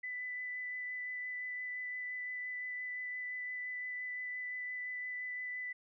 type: tone with vibrato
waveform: sine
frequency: 1994 Hz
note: B6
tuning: 16 cents sharp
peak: -38 dBFS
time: 0.03-5.73 s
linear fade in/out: 10 ms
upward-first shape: sine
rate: 5.8 Hz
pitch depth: 9 cents each way
effects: none